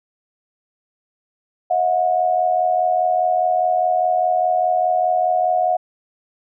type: tone pair together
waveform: sine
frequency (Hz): 638.1 / 723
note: D#5 / F#5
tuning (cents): +44 / -40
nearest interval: major second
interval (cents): 216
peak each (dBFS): -20 / -16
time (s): 1.7-5.77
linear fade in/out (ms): 10
effects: none